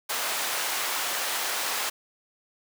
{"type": "high-pass noise", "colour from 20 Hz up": "pink", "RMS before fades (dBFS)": -29, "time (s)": [0.09, 1.9], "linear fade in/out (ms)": 10, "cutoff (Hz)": 790, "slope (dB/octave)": 12, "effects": []}